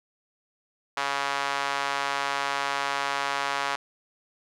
sawtooth tone with high-pass filter, 140 Hz, C#3, 18 cents sharp, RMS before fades -28 dBFS, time 0.97-3.76 s, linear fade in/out 5 ms, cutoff 1000 Hz, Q 1.4, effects low-pass 6000 Hz 12 dB/octave

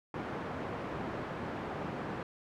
pink band-pass noise, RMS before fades -39 dBFS, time 0.14-2.23 s, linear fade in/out 2 ms, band 130 to 1400 Hz, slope 12 dB/octave, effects none

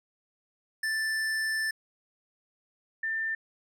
square / sine tone pair in turn, 1764 / 1789.7 Hz, A6 / A6, +4 / +29 cents, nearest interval unison, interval 25 cents, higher second, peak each -28 dBFS, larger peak neither, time 0.83-1.71 / 3.03-3.35 s, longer first, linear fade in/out 5 ms, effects low-pass 12000 Hz 12 dB/octave

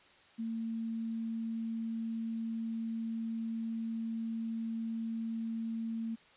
sine tone, 226.4 Hz, A3, 50 cents sharp, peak -34 dBFS, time 0.38-6.16 s, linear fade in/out 20 ms, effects white hiss -61 dBFS RMS until 6.36 s + resampled to 8000 Hz

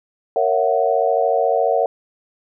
sine chord, F# dominant seventh, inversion first, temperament just, 462.5 / 555 / 666 / 740 Hz, A#4 / C#5 / E5 / F#5, -14 / +2 / +18 / 0 cents, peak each -20 dBFS, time 0.36-1.86 s, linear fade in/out 2 ms, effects none

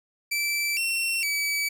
sawtooth tone with pitch steps, 2327 / 2716 / 2290 Hz, D7 / F7 / D7, -17 / -49 / -44 cents, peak -21 dBFS, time 0.31-1.69 s, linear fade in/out 10 ms, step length 460 ms, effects none

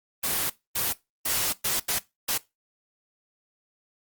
white noise bursts at uneven times, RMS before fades -26 dBFS, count 6, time 0.23-0.5 / 0.75-0.93 / 1.25-1.53 / 1.64-1.8 / 1.88-1.99 / 2.28-2.38 s, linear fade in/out 10 ms, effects noise-tail reverb RT60 0.2 s tail -19 dB re dry + Opus 24 kbps

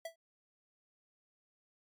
square tone with exponential decay, 659.3 Hz, E5, in tune, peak -37 dBFS, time 0.05-0.16 s, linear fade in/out 5 ms, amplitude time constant 23 ms, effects MP3 96 kbps

